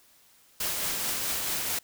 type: noise with tremolo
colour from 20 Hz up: white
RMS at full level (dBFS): -29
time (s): 0.6-1.79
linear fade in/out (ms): 5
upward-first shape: triangle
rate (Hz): 4.6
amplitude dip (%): 30
effects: white hiss -60 dBFS RMS until 1.83 s